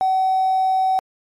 triangle tone with hard clipping, 757 Hz, F#5, 39 cents sharp, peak -15 dBFS, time 0.01-0.99 s, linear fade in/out 0 ms, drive 3 dB, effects MP3 64 kbps

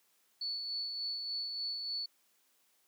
sine tone with tremolo, 4444 Hz, C#8, 4 cents sharp, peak -34 dBFS, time 0.41-2.06 s, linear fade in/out 5 ms, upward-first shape sine, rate 3.4 Hz, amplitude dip 35%, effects white hiss -72 dBFS RMS until 2.87 s + high-pass 200 Hz 12 dB/octave

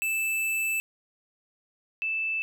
square / sine tone pair in turn, 2637 / 2637 Hz, E7 / E7, 0 / 0 cents, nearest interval unison, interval 0 cents, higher neither, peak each -26 dBFS, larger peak neither, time 0.02-0.8 / 2.02-2.42 s, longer first, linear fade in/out 0 ms, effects none

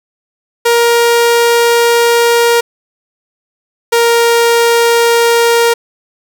sawtooth tone pair in turn, 470.3 / 467.7 Hz, A#4 / A#4, +15 / +6 cents, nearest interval unison, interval 9 cents, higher first, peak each -3 dBFS, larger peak neither, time 0.65-2.61 / 3.92-5.74 s, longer first, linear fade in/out 10 ms, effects none

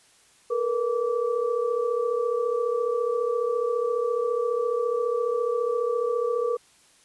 sine tone cluster, 448.6 / 483.2 / 1159 Hz, A4 / B4 / D6, +34 / -38 / -23 cents, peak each -28 / -24 / -33 dBFS, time 0.5-6.57 s, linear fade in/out 10 ms, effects white hiss -58 dBFS RMS until 7.04 s + resampled to 24000 Hz

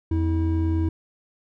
triangle tone pair together, 84.5 / 322.7 Hz, E2 / E4, +43 / -37 cents, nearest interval octave + major seventh, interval 2320 cents, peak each -19 / -23 dBFS, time 0.11-0.89 s, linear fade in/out 5 ms, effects none

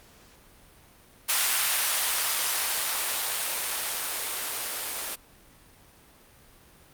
violet noise with band-pass filter sweep, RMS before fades -28 dBFS, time 1.28-5.16 s, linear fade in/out 20 ms, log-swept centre 1000 to 350 Hz, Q 0.81, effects pink hiss -55 dBFS RMS until 6.93 s + Opus 48 kbps

